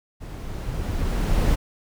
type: noise with level ramp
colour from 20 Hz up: brown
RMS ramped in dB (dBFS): -35 to -18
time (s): 0.2-1.56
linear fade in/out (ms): 20
effects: none